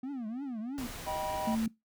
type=tone with vibrato; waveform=triangle; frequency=246.9 Hz; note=B3; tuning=in tune; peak=-33 dBFS; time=0.03-0.87 s; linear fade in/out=5 ms; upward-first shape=triangle; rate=3.1 Hz; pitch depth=290 cents each way
type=noise; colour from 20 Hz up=pink; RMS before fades=-43 dBFS; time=0.78-1.66 s; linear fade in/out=0 ms
type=chord; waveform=triangle; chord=Eb augmented; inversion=none; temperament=just; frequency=622.3 / 777.8 / 972.3 Hz; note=Eb5 / G5 / B5; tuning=0 / -14 / -27 cents; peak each=-35 / -35 / -35 dBFS; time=1.06-1.56 s; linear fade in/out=20 ms
type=tone; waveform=sine; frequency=223.7 Hz; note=A3; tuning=29 cents sharp; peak=-28 dBFS; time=1.47-1.68 s; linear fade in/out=5 ms
effects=noise-tail reverb RT60 0.2 s tail -22 dB re dry